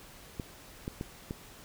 clicks, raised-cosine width 3 ms, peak -22 dBFS, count 4, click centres 0.398 / 0.879 / 1.011 / 1.309 s, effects pink hiss -52 dBFS RMS until 1.64 s

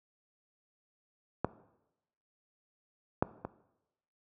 clicks, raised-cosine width 1 ms, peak -14 / -11 / -22 dBFS, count 3, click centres 1.446 / 3.225 / 3.45 s, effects noise-tail reverb RT60 0.9 s tail -17 dB re dry + high-pass 80 Hz 12 dB/octave

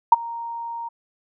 sine tone with ADSR envelope, 931 Hz, A#5, 2 cents flat, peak -4 dBFS, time 0.12-0.89 s, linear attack 5 ms, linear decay 24 ms, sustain -24 dB, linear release 13 ms, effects none

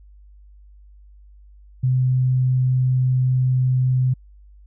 sine tone, 128.2 Hz, C3, 35 cents flat, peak -15 dBFS, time 1.83-4.14 s, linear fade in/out 10 ms, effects added 50 Hz sine -44 dBFS peak until 4.66 s

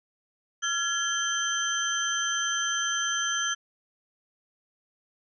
sine tone cluster, 1375 / 1687 / 3145 / 6110 Hz, F6 / G#6 / G7 / G8, -27 / +27 / +5 / -45 cents, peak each -31 dBFS, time 0.62-3.55 s, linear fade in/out 20 ms, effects none

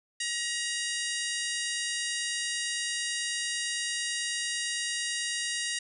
harmonic tone, 949 Hz, A#5, 31 cents sharp, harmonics 2 / 3 / 4 / 5 / 6 / 7 / 8 / 9 / 10, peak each -35 / -37 / -38 / -39 / -40 / -40 / -41 / -42 / -42 dBFS, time 0.2-5.79 s, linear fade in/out 5 ms, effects none

